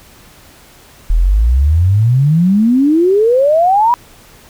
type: exponential sweep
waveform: sine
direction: up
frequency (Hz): 38.47 to 987.8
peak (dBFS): -7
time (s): 1.1-3.94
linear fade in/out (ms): 0
effects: pink hiss -42 dBFS RMS until 4.49 s